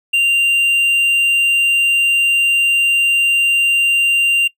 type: tone with hard clipping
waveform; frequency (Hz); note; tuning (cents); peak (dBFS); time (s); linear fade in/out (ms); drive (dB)
triangle; 2780; F7; -9; -11; 0.13-4.48; 10; 6
effects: noise-tail reverb RT60 0.1 s tail -23 dB re dry